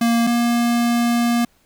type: tone pair in turn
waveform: square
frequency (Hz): 233.1 / 236.9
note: A#3 / A#3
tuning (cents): 0 / +28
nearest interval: unison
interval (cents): 28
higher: second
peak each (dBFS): -15 / -16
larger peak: first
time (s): 0.01-0.27 / 0.27-1.45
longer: second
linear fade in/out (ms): 5
effects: pink hiss -59 dBFS RMS until 1.65 s